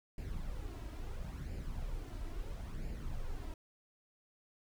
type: noise with flanger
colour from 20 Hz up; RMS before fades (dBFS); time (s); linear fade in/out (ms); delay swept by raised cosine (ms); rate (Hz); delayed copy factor
brown; -41; 0.18-3.54; 2; 0.41 to 3.11; 0.74; +0.55
effects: none